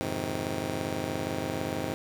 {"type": "chord", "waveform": "10% pulse", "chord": "F minor seventh", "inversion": "none", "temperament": "just", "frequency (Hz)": [87.31, 104.77, 130.96, 157.15], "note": ["F2", "Ab2", "C3", "Eb3"], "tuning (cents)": [0, 16, 2, 18], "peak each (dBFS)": -29, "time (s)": [0.01, 1.94], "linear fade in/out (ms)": 0, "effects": []}